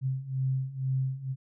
sine beating tone pair, 130.81 / 132.91 Hz, C3 / C3, 0 / +28 cents, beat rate 2.1 Hz, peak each -32 / -29 dBFS, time 0.01-1.36 s, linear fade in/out 50 ms, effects none

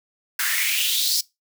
white noise with high-pass filter sweep, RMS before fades -22 dBFS, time 0.39-1.21 s, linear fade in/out 5 ms, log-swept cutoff 1500 to 5100 Hz, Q 4.5, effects noise-tail reverb RT60 0.2 s tail -21 dB re dry

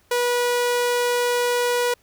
sawtooth tone, 486.4 Hz, B4, 26 cents flat, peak -15 dBFS, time 0.11-1.94 s, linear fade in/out 5 ms, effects pink hiss -60 dBFS RMS until 2.02 s

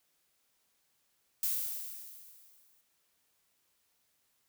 violet noise with exponential decay, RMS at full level -30 dBFS, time 1.43-2.81 s, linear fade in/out 1 ms, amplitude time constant 300 ms, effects white hiss -75 dBFS RMS until 4.48 s

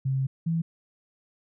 sine tone pair in turn, 133.6 / 165.21 Hz, C3 / E3, +36 / +4 cents, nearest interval major third, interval 368 cents, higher second, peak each -23 dBFS, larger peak neither, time 0.05-0.27 / 0.46-0.62 s, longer first, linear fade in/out 10 ms, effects none

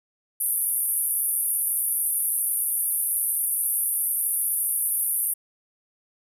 white band-pass noise, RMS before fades -25 dBFS, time 0.4-5.34 s, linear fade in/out 10 ms, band 9400 to 13000 Hz, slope 96 dB/octave, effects none

